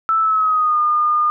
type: tone with pitch glide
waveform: sine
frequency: 1318.5 to 1216.1 Hz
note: E6 to D#6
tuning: 0 to -40 cents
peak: -13 dBFS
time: 0.09-1.3 s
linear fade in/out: 0 ms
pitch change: -140 cents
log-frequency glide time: 0.2-0.79 s
effects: none